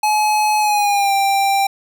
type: tone with pitch glide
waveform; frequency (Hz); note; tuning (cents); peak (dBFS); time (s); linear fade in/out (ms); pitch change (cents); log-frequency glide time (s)
square; 850 to 788.5; G#5 to G5; +40 to +10; -14; 0.03-1.67; 5; -130; 0.6-1.13
effects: none